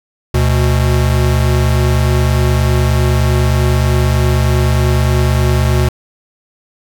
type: tone pair together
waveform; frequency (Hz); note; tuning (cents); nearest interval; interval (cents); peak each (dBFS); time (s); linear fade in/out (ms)
square; 72.84 / 122.5; D2 / B2; -14 / -14; major sixth; 900; -13; 0.34-5.89; 5
effects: 7-bit